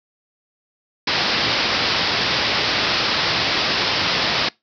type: low-pass noise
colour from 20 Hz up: white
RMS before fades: -20 dBFS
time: 1.07-4.49 s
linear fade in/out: 5 ms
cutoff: 5300 Hz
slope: 96 dB/octave
effects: noise-tail reverb RT60 0.2 s tail -24 dB re dry + high-pass 80 Hz 12 dB/octave